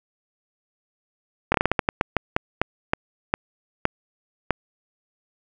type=slowing click train; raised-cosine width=0.5 ms; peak=-3 dBFS; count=16; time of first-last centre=1.52-4.507 s; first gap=23 ms; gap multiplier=1.27; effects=none